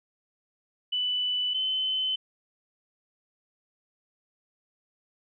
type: tone pair in turn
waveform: sine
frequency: 2984 / 3048 Hz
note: F#7 / G7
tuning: +14 / -49 cents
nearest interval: unison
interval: 37 cents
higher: second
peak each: -25 dBFS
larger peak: neither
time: 0.92-1.54 / 1.54-2.16 s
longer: neither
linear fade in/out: 10 ms
effects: none